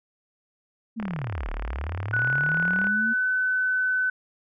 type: linear two-way sweep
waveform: sine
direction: down then up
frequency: 233.1 to 33.54 to 233.1 Hz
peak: -28 dBFS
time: 0.96-3.14 s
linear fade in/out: 20 ms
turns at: 1.5 s
type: click train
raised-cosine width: 0.5 ms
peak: -19 dBFS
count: 70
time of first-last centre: 1-2.87 s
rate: 36.9 Hz
type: tone with pitch glide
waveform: sine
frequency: 1480 to 1509.4 Hz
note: F#6 to F#6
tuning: 0 to +34 cents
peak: -21 dBFS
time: 2.13-4.1 s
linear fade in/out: 5 ms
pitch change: +34 cents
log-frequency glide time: 2.64-3.28 s
effects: none